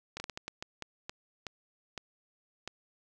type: slowing click train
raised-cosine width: 0.2 ms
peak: -21 dBFS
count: 12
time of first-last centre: 0.17-2.676 s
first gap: 30 ms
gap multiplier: 1.37
effects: none